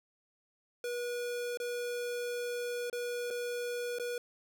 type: tone with dropouts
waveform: square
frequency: 483.9 Hz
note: B4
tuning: 35 cents flat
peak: -35 dBFS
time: 0.84-4.18 s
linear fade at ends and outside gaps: 2 ms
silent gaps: 1.573-1.6 / 2.899-2.928 / 3.304-3.308 / 3.986-3.997 s
effects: none